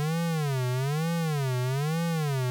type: tone with vibrato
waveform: square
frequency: 145.2 Hz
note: D3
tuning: 19 cents flat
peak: -26 dBFS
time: 0-2.5 s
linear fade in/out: 0 ms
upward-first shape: sine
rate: 1.1 Hz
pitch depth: 260 cents each way
effects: none